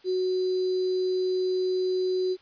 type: tone with sample-and-hold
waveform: sine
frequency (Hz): 370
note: F#4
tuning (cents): 0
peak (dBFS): -23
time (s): 0.04-2.37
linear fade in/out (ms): 50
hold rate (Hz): 4410
effects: white hiss -57 dBFS RMS until 2.41 s + resampled to 11025 Hz